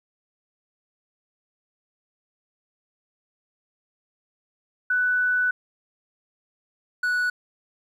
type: tone pair in turn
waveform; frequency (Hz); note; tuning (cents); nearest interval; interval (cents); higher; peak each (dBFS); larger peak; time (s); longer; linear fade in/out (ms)
sine / triangle; 1490 / 1474.6; F#6 / F#6; +12 / -6; unison; 18; first; -19; neither; 4.9-5.51 / 7.03-7.3; first; 5
effects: 10-bit